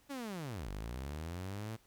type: linear two-way sweep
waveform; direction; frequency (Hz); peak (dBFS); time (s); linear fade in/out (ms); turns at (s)
sawtooth; down then up; 289.6 to 46.25 to 114.2; -36; 0.09-1.77; 20; 0.69
effects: pink hiss -68 dBFS RMS until 1.86 s